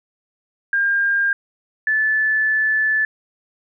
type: tone pair in turn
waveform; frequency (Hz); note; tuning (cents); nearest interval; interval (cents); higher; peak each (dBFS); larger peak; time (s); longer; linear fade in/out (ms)
sine; 1606 / 1741.5; G6 / A6; +41 / -18; minor second; 141; second; -15; neither; 0.73-1.33 / 1.87-3.05; second; 2
effects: none